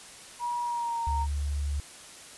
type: tone with pitch glide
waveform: sine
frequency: 960 to 926.2 Hz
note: B5 to A#5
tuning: -49 to -11 cents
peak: -28 dBFS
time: 0.39-1.27 s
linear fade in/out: 50 ms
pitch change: -62 cents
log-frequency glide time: 0.63-1.01 s
type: tone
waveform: sine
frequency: 72 Hz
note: D2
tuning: 34 cents flat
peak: -27 dBFS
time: 1.07-1.8 s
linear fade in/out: 0 ms
effects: white hiss -47 dBFS RMS until 2.37 s + resampled to 24000 Hz